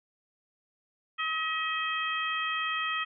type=harmonic tone; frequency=637 Hz; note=D#5; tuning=41 cents sharp; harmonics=2 / 3 / 4 / 5; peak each=-32 / -34 / -35 / -36 dBFS; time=1.18-3.05 s; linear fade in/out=20 ms; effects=none